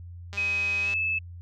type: click train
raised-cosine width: 0.2 ms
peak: -23 dBFS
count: 123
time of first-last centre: 0.33-0.937 s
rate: 201 Hz
type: tone with pitch glide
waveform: sine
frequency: 2530 to 2612 Hz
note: D#7 to E7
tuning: +28 to -17 cents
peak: -24 dBFS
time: 0.37-1.19 s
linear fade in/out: 10 ms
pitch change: +55 cents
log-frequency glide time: 0.83-0.91 s
effects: added 87 Hz sine -39 dBFS peak until 1.41 s